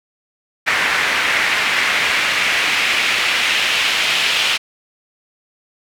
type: noise with band-pass filter sweep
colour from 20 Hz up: pink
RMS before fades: -17 dBFS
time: 0.66-4.58 s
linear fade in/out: 20 ms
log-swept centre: 1900 to 2900 Hz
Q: 2
effects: none